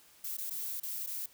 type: noise with dropouts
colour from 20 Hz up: violet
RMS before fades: -38 dBFS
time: 0.24-1.26 s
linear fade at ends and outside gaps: 5 ms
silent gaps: 0.37-0.382 / 0.499-0.507 / 0.801-0.831 / 1.064-1.071 s
effects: white hiss -61 dBFS RMS until 1.33 s